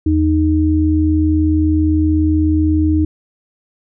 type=tone pair together; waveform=sine; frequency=81.95 / 309.4 Hz; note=E2 / D#4; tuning=-10 / -10 cents; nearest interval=octave + major seventh; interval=2300 cents; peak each=-14 / -13 dBFS; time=0.06-3.05 s; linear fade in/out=5 ms; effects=none